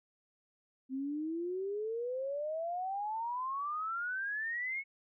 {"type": "exponential sweep", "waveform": "sine", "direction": "up", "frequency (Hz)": [257.8, 2217], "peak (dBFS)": -34, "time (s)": [0.89, 4.84], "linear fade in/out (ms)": 50, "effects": []}